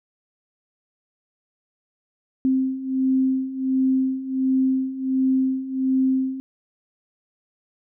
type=beating tone pair; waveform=sine; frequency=261.6 / 263 Hz; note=C4 / C4; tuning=0 / +9 cents; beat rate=1.4 Hz; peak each=-24 / -20 dBFS; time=2.45-6.4 s; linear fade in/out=0 ms; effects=none